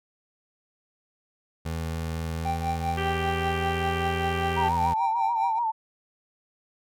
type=tone with pitch glide; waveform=25% pulse; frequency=81.4 to 84.17 Hz; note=E2 to E2; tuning=-21 to +37 cents; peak=-25 dBFS; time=1.65-4.94 s; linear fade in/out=10 ms; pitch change=+58 cents; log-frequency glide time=2.3-4.08 s
type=tone with tremolo; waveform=triangle; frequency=784 Hz; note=G5; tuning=in tune; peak=-22 dBFS; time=2.45-5.59 s; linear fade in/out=5 ms; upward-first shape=triangle; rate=5.1 Hz; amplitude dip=95%
type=harmonic tone; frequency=392 Hz; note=G4; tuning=in tune; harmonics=1 / 2 / 3 / 4 / 5 / 6 / 7 / 8; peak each=-31 / -34 / -36 / -37 / -38 / -39 / -39 / -40 dBFS; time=2.97-4.69 s; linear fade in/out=10 ms
type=tone with vibrato; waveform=sine; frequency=915 Hz; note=A#5; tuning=32 cents flat; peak=-23 dBFS; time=4.56-5.72 s; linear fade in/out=20 ms; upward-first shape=sine; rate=6.9 Hz; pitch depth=77 cents each way
effects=none